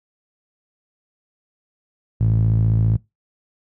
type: tone with band-pass filter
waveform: sawtooth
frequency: 55 Hz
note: A1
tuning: in tune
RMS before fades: -17 dBFS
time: 2.2-2.97 s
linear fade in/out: 10 ms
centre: 120 Hz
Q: 4
effects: noise-tail reverb RT60 0.2 s tail -22 dB re dry